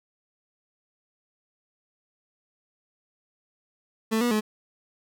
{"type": "tone with pitch steps", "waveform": "30% pulse", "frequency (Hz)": [221.5, 241.5, 214], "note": ["A3", "B3", "A3"], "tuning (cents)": [12, -39, -48], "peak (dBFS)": -19, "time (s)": [4.11, 4.41], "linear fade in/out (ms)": 20, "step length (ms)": 100, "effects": []}